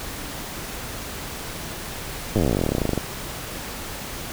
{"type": "slowing click train", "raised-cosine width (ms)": 2, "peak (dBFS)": -8, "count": 29, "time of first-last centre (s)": [2.36, 2.977], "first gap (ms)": 9, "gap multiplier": 1.06, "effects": ["pink hiss -33 dBFS RMS until 4.32 s"]}